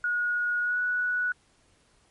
sine tone with pitch glide, 1448 to 1472.5 Hz, F#6 to F#6, -38 to -9 cents, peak -24 dBFS, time 0.04-1.32 s, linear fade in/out 2 ms, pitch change +29 cents, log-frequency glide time 0.62-0.79 s, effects pink hiss -64 dBFS RMS until 2.1 s + MP3 48 kbps

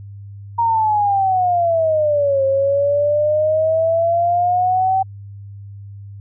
sine exponential two-way sweep, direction down then up, 941 to 537 to 770 Hz, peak -13 dBFS, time 0.58-5.03 s, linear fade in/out 10 ms, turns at 2.44 s, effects added 100 Hz sine -32 dBFS peak until 6.2 s

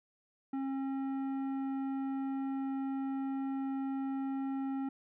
sine tone with tanh clipping, 270.1 Hz, C#4, 45 cents flat, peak -35 dBFS, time 0.53-4.89 s, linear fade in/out 5 ms, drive 11 dB, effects none

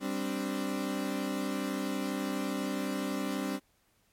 35% pulse chord, G suspended fourth, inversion none, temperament equal, 196 / 261.6 / 293.7 Hz, G3 / C4 / D4, 0 / 0 / 0 cents, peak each -34 dBFS, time 0-3.6 s, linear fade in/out 50 ms, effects pink hiss -70 dBFS RMS until 4.12 s + MP3 64 kbps

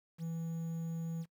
triangle tone with quantisation, 164.81 Hz, E3, in tune, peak -34 dBFS, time 0.18-1.26 s, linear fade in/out 50 ms, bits 10, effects noise-tail reverb RT60 0.1 s tail -23 dB re dry

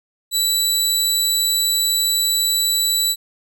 20% pulse tone, 3951 Hz, B7, in tune, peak -10 dBFS, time 0.31-3.16 s, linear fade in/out 50 ms, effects none

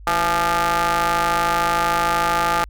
sawtooth ring-modulated tone, 176.1 Hz, F3, 15 cents sharp, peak -10 dBFS, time 0.07-2.64 s, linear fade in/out 0 ms, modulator 1030 Hz, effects added 50 Hz sine -37 dBFS peak until 2.69 s

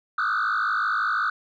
sine tone with frequency modulation, 1358 Hz, F6, 49 cents flat, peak -19 dBFS, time 0.18-1.3 s, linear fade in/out 5 ms, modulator 52.8 Hz, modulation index 3.3, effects tanh soft clip ceiling -20 dBFS

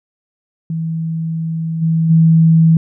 sine tone with level steps, 162.6 Hz, E3, 23 cents flat, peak -17 / -11 / -6 dBFS, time 0.7-2.77 s, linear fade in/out 2 ms, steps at 1.81 / 2.09 s, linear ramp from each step 20 ms, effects none

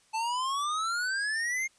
square exponential sweep, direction up, 871 to 2149 Hz, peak -29 dBFS, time 0.13-1.68 s, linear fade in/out 20 ms, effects white hiss -64 dBFS RMS until 1.78 s + resampled to 22050 Hz

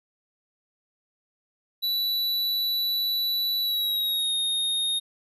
square tone with pitch glide, 3951 to 3708 Hz, B7 to A#7, 0 to -10 cents, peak -24 dBFS, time 1.82-5 s, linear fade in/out 20 ms, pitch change -110 cents, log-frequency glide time 3.61-4.34 s, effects none

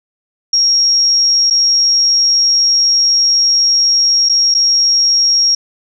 sine tone with dropouts, 5588 Hz, F8, in tune, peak -8 dBFS, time 0.53-5.55 s, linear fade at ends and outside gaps 5 ms, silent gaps 1.501-1.507 / 4.289-4.295 / 4.542-4.548 s, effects none

